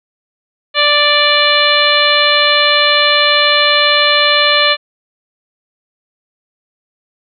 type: harmonic tone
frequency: 587.3 Hz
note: D5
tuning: in tune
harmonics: 1 / 2 / 3 / 4 / 5 / 6 / 7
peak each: -16 / -16 / -16 / -16 / -16 / -16 / -16 dBFS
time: 0.74-4.77 s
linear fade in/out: 50 ms
effects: none